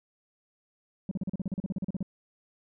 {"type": "tone bursts", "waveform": "sine", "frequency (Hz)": 189.3, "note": "F#3", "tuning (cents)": 40, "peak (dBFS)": -25, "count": 16, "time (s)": [1.09, 2.028], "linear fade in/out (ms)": 2, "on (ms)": 23, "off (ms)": 38, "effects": ["tanh soft clip ceiling -27 dBFS"]}